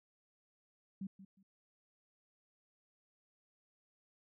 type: tone with echo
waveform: sine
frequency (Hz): 193.3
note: G3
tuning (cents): -24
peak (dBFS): -39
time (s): 1.01-1.07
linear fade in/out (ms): 5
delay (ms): 180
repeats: 2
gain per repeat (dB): -13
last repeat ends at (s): 1.43
effects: none